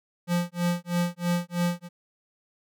square tone with tremolo, 174.61 Hz, F3, in tune, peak -22 dBFS, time 0.27-1.89 s, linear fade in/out 50 ms, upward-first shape sine, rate 3.1 Hz, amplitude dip 100%, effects none

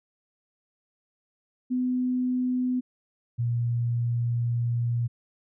sine tone pair in turn, 251.8 / 118.83 Hz, B3 / A#2, +34 / +34 cents, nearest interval octave + minor second, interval 1300 cents, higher first, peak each -23 dBFS, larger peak neither, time 1.7-2.81 / 3.38-5.08 s, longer second, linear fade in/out 20 ms, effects none

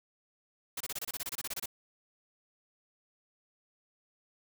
white noise bursts, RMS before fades -37 dBFS, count 15, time 0.77-1.659 s, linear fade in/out 5 ms, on 35 ms, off 26 ms, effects none

